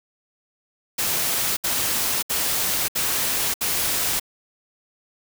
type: noise bursts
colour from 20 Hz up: white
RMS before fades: -23 dBFS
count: 5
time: 0.98-4.198 s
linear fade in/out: 10 ms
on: 590 ms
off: 67 ms
effects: none